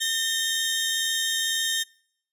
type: tone cluster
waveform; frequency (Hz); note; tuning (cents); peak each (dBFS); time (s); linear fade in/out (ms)
sawtooth; 1812 / 3153 / 3706; A#6 / G7 / A#7; -50 / +9 / -11; -25 / -26 / -24; 0-1.84; 20
effects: noise-tail reverb RT60 0.7 s tail -26 dB re dry + resampled to 32000 Hz